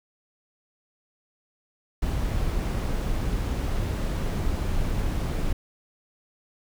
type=noise; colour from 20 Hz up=brown; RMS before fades=-26 dBFS; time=2.02-5.53 s; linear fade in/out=5 ms; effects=none